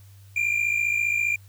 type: tone pair together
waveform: triangle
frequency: 2349 / 2404 Hz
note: D7 / D7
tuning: 0 / +40 cents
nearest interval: unison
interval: 40 cents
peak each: -25 / -21 dBFS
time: 0.36-1.36 s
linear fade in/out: 5 ms
effects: added 98 Hz sine -46 dBFS peak until 1.48 s + white hiss -59 dBFS RMS until 1.48 s